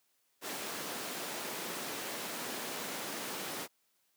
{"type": "high-pass noise", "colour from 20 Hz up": "pink", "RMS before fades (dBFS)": -40, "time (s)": [0.41, 3.68], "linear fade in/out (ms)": 50, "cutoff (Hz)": 230, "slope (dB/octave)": 12, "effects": ["white hiss -75 dBFS RMS until 4.16 s", "high-pass 150 Hz 12 dB/octave"]}